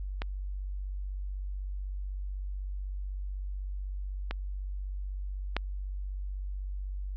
clicks, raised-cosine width 0.3 ms, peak -18 / -18 / -12 dBFS, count 3, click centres 0.219 / 4.31 / 5.566 s, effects added 48 Hz sine -33 dBFS peak until 7.16 s + low-pass 5000 Hz 12 dB/octave

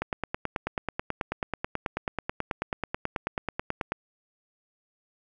click train, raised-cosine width 0.5 ms, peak -13 dBFS, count 37, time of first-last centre 0.02-3.92 s, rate 9.23 Hz, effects none

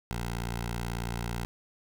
10% pulse tone with notch filter, 58.27 Hz, A#1, in tune, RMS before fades -34 dBFS, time 0.11-1.45 s, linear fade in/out 0 ms, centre 290 Hz, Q 1.2, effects none

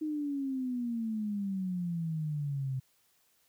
sine exponential sweep, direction down, 312.3 to 129.3 Hz, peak -31 dBFS, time 0.01-2.8 s, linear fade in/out 10 ms, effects white hiss -70 dBFS RMS until 3.48 s

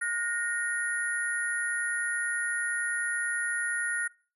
sine tone cluster, 1445 / 1859 / 9970 Hz, F#6 / A#6 / D#9, -41 / -5 / +2 cents, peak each -31 / -31 / -37 dBFS, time 0.01-4.08 s, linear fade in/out 10 ms, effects noise-tail reverb RT60 0.4 s tail -23 dB re dry

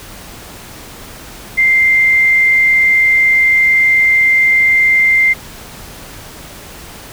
sine tone with frequency modulation, 2093 Hz, C7, in tune, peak -7 dBFS, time 1.57-5.34 s, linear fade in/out 20 ms, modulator 60 Hz, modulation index 0.35, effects pink hiss -33 dBFS RMS until 7.12 s

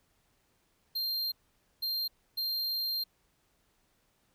square tone bursts at uneven times, 4186 Hz, C8, in tune, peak -31 dBFS, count 3, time 0.95-1.32 / 1.82-2.08 / 2.37-3.04 s, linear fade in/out 10 ms, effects pink hiss -72 dBFS RMS until 4.34 s

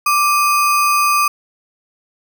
sine tone with sample-and-hold, 1174.7 Hz, D6, in tune, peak -11 dBFS, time 0.06-1.28 s, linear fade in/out 5 ms, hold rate 3675 Hz, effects none

